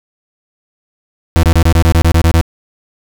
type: tone bursts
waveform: 40% pulse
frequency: 82.41 Hz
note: E2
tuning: in tune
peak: -5 dBFS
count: 11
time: 1.36-2.412 s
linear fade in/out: 0 ms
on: 72 ms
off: 26 ms
effects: none